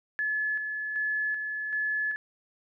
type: tone with tremolo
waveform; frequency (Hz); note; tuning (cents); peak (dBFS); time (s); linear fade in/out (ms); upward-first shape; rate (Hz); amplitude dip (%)
sine; 1716; A6; -44; -26; 0.19-2.16; 0; square; 1.3; 40
effects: none